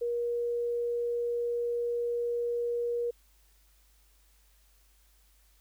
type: tone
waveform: sine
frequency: 475.8 Hz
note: A#4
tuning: 35 cents sharp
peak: -28 dBFS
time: 0.01-3.11 s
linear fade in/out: 10 ms
effects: added 50 Hz sine -62 dBFS peak until 5.6 s + white hiss -67 dBFS RMS until 5.6 s